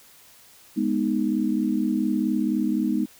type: chord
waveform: sine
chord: G# minor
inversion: none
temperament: equal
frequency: 207.7 / 246.9 / 311.1 Hz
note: G#3 / B3 / D#4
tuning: 0 / 0 / 0 cents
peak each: -25 dBFS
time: 0.76-3.06 s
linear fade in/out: 20 ms
effects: white hiss -52 dBFS RMS until 3.19 s